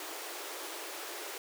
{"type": "high-pass noise", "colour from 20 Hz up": "pink", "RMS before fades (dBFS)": -42, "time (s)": [0, 1.38], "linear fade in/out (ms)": 2, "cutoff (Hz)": 310, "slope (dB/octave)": 96, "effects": []}